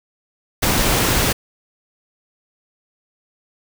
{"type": "noise", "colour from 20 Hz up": "pink", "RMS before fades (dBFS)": -17, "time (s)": [0.62, 1.33], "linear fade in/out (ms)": 10, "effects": []}